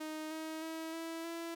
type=tone with pitch steps; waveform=sawtooth; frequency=311.1 / 316.7 / 322.4 / 328.3 / 334.2 Hz; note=D#4 / D#4 / E4 / E4 / E4; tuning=0 / +31 / -38 / -7 / +24 cents; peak=-36 dBFS; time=0-1.55 s; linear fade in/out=10 ms; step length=310 ms; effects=none